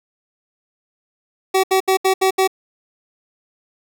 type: tone bursts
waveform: 25% pulse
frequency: 380.2 Hz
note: F#4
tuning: 47 cents sharp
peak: -9 dBFS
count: 6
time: 1.54-2.476 s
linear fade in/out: 10 ms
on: 96 ms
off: 72 ms
effects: none